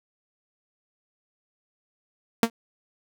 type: tone with exponential decay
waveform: sawtooth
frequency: 229.6 Hz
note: A#3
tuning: 26 cents flat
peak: -8 dBFS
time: 2.43-2.5 s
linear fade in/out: 2 ms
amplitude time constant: 15 ms
effects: none